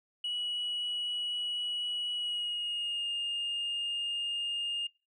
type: tone with pitch glide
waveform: sine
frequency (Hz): 2926 to 2828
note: F#7 to F7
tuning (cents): -20 to +21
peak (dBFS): -30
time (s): 0.24-4.87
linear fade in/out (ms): 5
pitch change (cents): -59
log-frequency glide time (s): 2.12-3.09
effects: noise-tail reverb RT60 0.3 s tail -23 dB re dry + tanh soft clip ceiling -29 dBFS